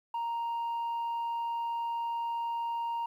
sine tone, 932.3 Hz, A#5, in tune, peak -28 dBFS, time 0.14-3.06 s, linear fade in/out 5 ms, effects tanh soft clip ceiling -30 dBFS + 11-bit

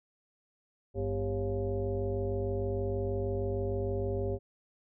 sine tone with frequency modulation, 248.2 Hz, B3, 9 cents sharp, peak -29 dBFS, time 0.94-4.39 s, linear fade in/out 50 ms, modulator 150 Hz, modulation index 2, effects none

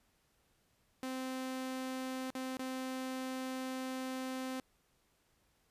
sawtooth tone with dropouts, 259.7 Hz, C4, 13 cents flat, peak -34 dBFS, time 1.03-4.6 s, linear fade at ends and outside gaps 0 ms, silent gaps 2.303-2.352 / 2.57-2.594 s, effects pink hiss -74 dBFS RMS until 5.7 s + resampled to 32000 Hz

